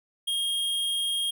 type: tone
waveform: square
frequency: 3244 Hz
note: G#7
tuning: 41 cents flat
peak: -26 dBFS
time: 0.27-1.31 s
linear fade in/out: 10 ms
effects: none